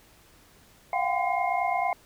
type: tone cluster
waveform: sine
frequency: 691 / 720 / 784 / 1023 / 2138 Hz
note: F5 / F#5 / G5 / C6 / C7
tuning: -19 / -47 / 0 / -39 / +37 cents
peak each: -31 / -28 / -29 / -32 / -33 dBFS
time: 0.93-1.93 s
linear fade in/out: 2 ms
effects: pink hiss -57 dBFS RMS until 2.05 s